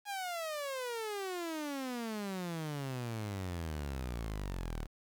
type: exponential sweep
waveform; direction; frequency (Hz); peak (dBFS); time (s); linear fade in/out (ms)
sawtooth; down; 830.6 to 36.71; -33; 0.05-4.88; 50
effects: 10-bit